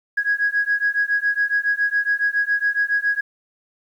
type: beating tone pair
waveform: sine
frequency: 1653 / 1660.2 Hz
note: G#6 / G#6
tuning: -9 / -1 cents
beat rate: 7.2 Hz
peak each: -20 / -20 dBFS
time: 0.17-3.21 s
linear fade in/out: 10 ms
effects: tanh soft clip ceiling -10 dBFS + 9-bit